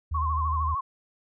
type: tone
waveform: sine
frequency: 77.78 Hz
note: D#2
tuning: in tune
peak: -26 dBFS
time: 0.11-0.75 s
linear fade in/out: 10 ms
type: tone with vibrato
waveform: sine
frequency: 1075 Hz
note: C6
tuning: 47 cents sharp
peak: -26 dBFS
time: 0.14-0.81 s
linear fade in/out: 10 ms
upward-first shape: sine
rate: 13 Hz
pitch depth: 83 cents each way
effects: none